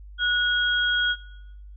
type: tone pair together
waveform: sine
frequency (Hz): 1461 / 3280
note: F#6 / G#7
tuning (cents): -22 / -22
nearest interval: octave + major second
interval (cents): 1400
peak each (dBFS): -22 / -25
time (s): 0.18-1.16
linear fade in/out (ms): 50
effects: noise-tail reverb RT60 1.0 s tail -20 dB re dry + added 50 Hz sine -40 dBFS peak until 1.76 s